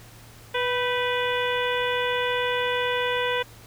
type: harmonic tone with a mistuned harmonic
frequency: 492.6 Hz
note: B4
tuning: 5 cents flat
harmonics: 1 / 2 / 3 / 4 / 5 / 6 / 7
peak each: -26 / -29 / -31 / -32 / -33 / -34 / -34 dBFS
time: 0.54-3.43 s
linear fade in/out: 10 ms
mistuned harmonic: 3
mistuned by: +61 cents
effects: added 114 Hz sine -49 dBFS peak until 3.66 s + pink hiss -49 dBFS RMS until 3.66 s